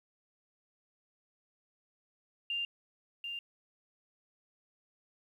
sine tone with echo, 2794 Hz, F7, in tune, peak -32 dBFS, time 2.5-2.65 s, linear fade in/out 2 ms, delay 740 ms, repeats 1, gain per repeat -5 dB, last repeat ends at 3.39 s, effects 11-bit

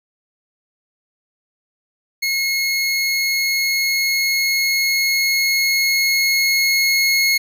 25% pulse tone with level ramp, 2168 Hz, C#7, 39 cents flat, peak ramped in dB -14 to -10 dBFS, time 2.22-7.38 s, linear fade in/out 10 ms, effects none

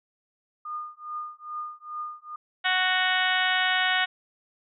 sine tone with tremolo, 1219 Hz, D#6, 36 cents flat, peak -29 dBFS, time 0.65-2.36 s, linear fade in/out 5 ms, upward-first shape triangle, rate 2.4 Hz, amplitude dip 100%
harmonic tone, 370 Hz, F#4, in tune, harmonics 2 / 3 / 4 / 5 / 6 / 7 / 8 / 9 / 10, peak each -29 / -34 / -27 / -27 / -31 / -38 / -30 / -34 / -34 dBFS, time 2.64-4.06 s, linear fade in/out 20 ms
effects none

